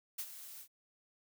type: noise with ADSR envelope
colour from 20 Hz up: blue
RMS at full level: -38 dBFS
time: 0.18-0.68 s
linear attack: 12 ms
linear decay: 60 ms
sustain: -12 dB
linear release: 76 ms
effects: none